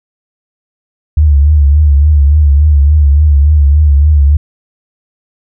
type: tone with vibrato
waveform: sine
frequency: 73.2 Hz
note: D2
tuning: 5 cents flat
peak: -3 dBFS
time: 1.17-4.37 s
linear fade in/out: 5 ms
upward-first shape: triangle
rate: 3.5 Hz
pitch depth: 100 cents each way
effects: none